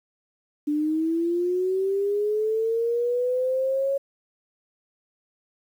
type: linear sweep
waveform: sine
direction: up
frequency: 292.9 to 554.4 Hz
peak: -21 dBFS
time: 0.67-3.98 s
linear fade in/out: 10 ms
effects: 9-bit